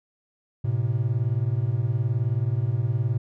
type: beating tone pair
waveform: triangle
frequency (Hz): 110 / 129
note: A2 / C3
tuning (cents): 0 / -24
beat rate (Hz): 19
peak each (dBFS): -22 / -23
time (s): 0.64-3.18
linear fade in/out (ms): 10
effects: none